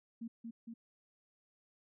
sine tone with echo, 230 Hz, A#3, 23 cents flat, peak -40 dBFS, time 0.21-0.28 s, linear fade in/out 10 ms, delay 230 ms, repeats 2, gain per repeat -2 dB, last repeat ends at 0.74 s, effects none

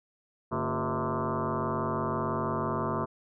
sine tone with frequency modulation, 401.9 Hz, G4, 43 cents sharp, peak -27 dBFS, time 0.51-3.06 s, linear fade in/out 20 ms, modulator 126 Hz, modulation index 6.6, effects none

